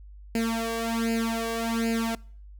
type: tone with flanger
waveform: sawtooth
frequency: 228.2 Hz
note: A#3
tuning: 37 cents flat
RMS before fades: -27 dBFS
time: 0.35-2.15 s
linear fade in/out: 2 ms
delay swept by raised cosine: 0.42 to 1.82 ms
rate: 1.3 Hz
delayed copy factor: +0.95
effects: noise-tail reverb RT60 0.5 s tail -24 dB re dry + added 50 Hz sine -43 dBFS peak until 2.59 s